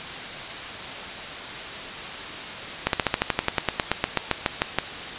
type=slowing click train; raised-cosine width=0.3 ms; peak=-3 dBFS; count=19; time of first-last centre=2.87-4.786 s; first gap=62 ms; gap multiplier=1.06; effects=white hiss -33 dBFS RMS until 5.18 s + resampled to 8000 Hz